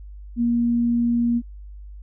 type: tone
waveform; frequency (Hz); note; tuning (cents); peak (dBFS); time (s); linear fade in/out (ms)
sine; 236.6; A#3; +26; -17; 0.36-1.42; 50
effects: added 50 Hz sine -36 dBFS peak until 2.02 s